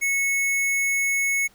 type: tone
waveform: square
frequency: 2200 Hz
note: C#7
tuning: 14 cents flat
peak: -21 dBFS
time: 0.01-1.48 s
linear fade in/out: 20 ms
effects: pink hiss -57 dBFS RMS until 1.54 s